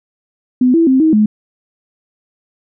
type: tone with pitch steps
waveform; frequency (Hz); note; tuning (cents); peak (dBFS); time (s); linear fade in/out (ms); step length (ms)
sine; 252 / 331.3 / 262.3 / 316.8 / 212.8; B3 / E4 / C4 / D#4 / G#3; +35 / +9 / +4 / +31 / +42; -7; 0.61-1.26; 5; 130
effects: none